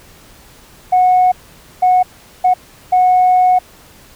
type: tone bursts at uneven times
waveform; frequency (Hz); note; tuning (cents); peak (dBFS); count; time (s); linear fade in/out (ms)
sine; 733; F#5; -16; -6; 4; 0.92-1.32 / 1.82-2.03 / 2.44-2.54 / 2.92-3.59; 10
effects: tanh soft clip ceiling -4 dBFS + pink hiss -43 dBFS RMS until 4.15 s